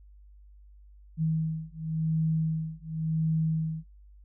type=beating tone pair; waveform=sine; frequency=159 / 159.92 Hz; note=D#3 / D#3; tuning=+38 / +48 cents; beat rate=0.92 Hz; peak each=-29 dBFS; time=1.17-3.84 s; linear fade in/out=50 ms; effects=noise-tail reverb RT60 0.1 s tail -17 dB re dry + added 50 Hz sine -50 dBFS peak until 4.24 s